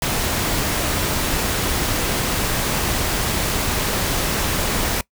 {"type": "noise", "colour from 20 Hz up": "pink", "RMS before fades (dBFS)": -21, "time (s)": [0.02, 5.01], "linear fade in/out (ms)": 2, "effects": ["noise-tail reverb RT60 0.1 s tail -22 dB re dry"]}